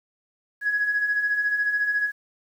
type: beating tone pair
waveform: sine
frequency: 1661.2 / 1675.2 Hz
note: G#6 / G#6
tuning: 0 / +15 cents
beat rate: 14 Hz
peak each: -29 / -21 dBFS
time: 0.61-2.12 s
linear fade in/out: 50 ms
effects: tanh soft clip ceiling -14 dBFS + 9-bit